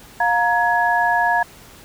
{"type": "tone cluster", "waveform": "sine", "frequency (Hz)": [708, 935, 1680], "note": ["F5", "A#5", "G#6"], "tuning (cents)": [23, 5, 19], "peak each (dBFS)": -19, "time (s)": [0.2, 1.43], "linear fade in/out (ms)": 5, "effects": ["pink hiss -44 dBFS RMS until 1.84 s"]}